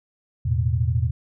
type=chord; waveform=sine; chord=E suspended fourth; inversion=none; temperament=equal; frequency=82.41 / 110 / 123.47 Hz; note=E2 / A2 / B2; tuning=0 / 0 / 0 cents; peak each=-23 dBFS; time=0.45-1.11 s; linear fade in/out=10 ms; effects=none